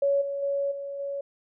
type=tone with level steps; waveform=sine; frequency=560 Hz; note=C#5; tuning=18 cents sharp; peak=-20 / -28 / -24 / -32 / -29 dBFS; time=0.02-1.21 s; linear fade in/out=5 ms; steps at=0.21 / 0.42 / 0.71 / 0.99 s; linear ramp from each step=10 ms; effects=none